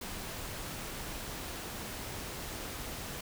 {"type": "noise", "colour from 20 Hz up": "pink", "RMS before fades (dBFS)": -41, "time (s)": [0.01, 3.21], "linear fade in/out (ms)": 5, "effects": []}